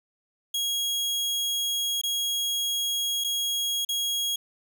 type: tone with dropouts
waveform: sawtooth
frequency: 3300 Hz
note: G#7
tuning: 12 cents flat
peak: -22 dBFS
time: 0.54-4.36 s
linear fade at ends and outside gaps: 5 ms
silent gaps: 2.015-2.035 / 3.24-3.244 / 3.85-3.889 s
effects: none